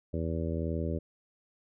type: harmonic tone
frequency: 81.8 Hz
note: E2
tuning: 13 cents flat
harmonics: 1 / 2 / 3 / 4 / 5 / 6 / 7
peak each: -33 / -36 / -38 / -39 / -40 / -41 / -41 dBFS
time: 0.13-0.99 s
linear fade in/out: 10 ms
effects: none